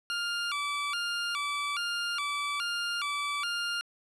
20% pulse tone with vibrato, 1274 Hz, D#6, 41 cents sharp, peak -25 dBFS, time 0.1-3.81 s, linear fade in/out 0 ms, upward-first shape square, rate 1.2 Hz, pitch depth 170 cents each way, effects low-pass 8000 Hz 12 dB/octave

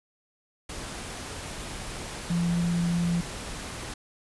sine tone in noise, 172.1 Hz, F3, 25 cents flat, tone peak -23 dBFS, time 2.3-3.21 s, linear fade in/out 5 ms, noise pink, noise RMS -37 dBFS, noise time 0.69-3.94 s, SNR +11 dB, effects resampled to 24000 Hz

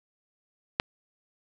click, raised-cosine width 0.3 ms, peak -6 dBFS, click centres 0.799 s, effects none

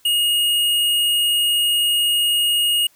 square tone, 2866 Hz, F7, 44 cents sharp, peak -16 dBFS, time 0.05-2.87 s, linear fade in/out 5 ms, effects white hiss -56 dBFS RMS until 2.95 s

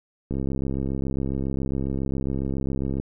click train, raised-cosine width 3 ms, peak -15 dBFS, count 182, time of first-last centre 0.31-2.999 s, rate 67.3 Hz, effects none

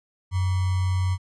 sine tone with sample-and-hold, 92.5 Hz, F#2, in tune, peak -20 dBFS, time 0.31-1.18 s, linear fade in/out 50 ms, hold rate 1050 Hz, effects resampled to 22050 Hz

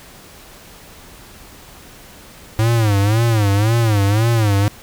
square tone with vibrato, 107.8 Hz, A2, 35 cents flat, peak -13 dBFS, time 2.59-4.68 s, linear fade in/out 0 ms, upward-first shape sine, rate 1.9 Hz, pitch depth 150 cents each way, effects pink hiss -41 dBFS RMS until 4.82 s

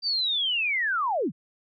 sine linear sweep, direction down, 4722 to 115.7 Hz, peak -23 dBFS, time 0.02-1.32 s, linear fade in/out 50 ms, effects none

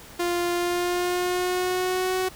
sawtooth tone with pitch glide, 349.2 to 372.1 Hz, F4 to F#4, 0 to +10 cents, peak -19 dBFS, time 0.19-2.29 s, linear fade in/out 10 ms, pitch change +110 cents, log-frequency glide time 0.54-2.17 s, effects pink hiss -45 dBFS RMS until 2.35 s

